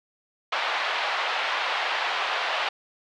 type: band-pass noise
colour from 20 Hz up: pink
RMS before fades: -27 dBFS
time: 0.52-2.69 s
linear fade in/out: 5 ms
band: 660 to 3700 Hz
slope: 24 dB/octave
effects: none